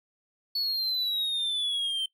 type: exponential sweep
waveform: triangle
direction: down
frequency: 4435 to 3105 Hz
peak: -25 dBFS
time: 0.55-2.06 s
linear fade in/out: 5 ms
effects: noise-tail reverb RT60 0.1 s tail -20 dB re dry